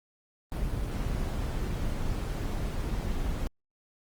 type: noise with amplitude modulation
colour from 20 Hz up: brown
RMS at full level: -29 dBFS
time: 0.52-3.47 s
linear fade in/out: 0 ms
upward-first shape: sine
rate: 180 Hz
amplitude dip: 40%
effects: Opus 24 kbps